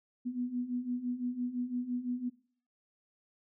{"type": "beating tone pair", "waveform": "sine", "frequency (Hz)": [242.7, 248.6], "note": ["B3", "B3"], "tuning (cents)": [-30, 12], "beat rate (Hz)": 5.9, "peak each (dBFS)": [-38, -34], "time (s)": [0.25, 2.3], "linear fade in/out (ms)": 20, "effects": ["noise-tail reverb RT60 0.5 s tail -19 dB re dry"]}